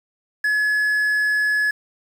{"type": "tone with quantisation", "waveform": "triangle", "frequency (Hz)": 1700, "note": "G#6", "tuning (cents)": 40, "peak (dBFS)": -15, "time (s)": [0.44, 1.71], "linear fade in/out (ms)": 5, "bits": 7, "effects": []}